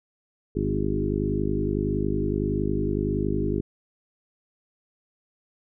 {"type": "harmonic tone with a mistuned harmonic", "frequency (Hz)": 50.8, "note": "G#1", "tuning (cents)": -38, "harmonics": [1, 2, 3, 4, 5, 6, 7, 8], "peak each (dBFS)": [-31, -31, -31, -31, -31, -31, -31, -31], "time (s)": [0.55, 3.61], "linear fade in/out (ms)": 10, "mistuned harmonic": 7, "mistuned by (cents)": 16, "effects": []}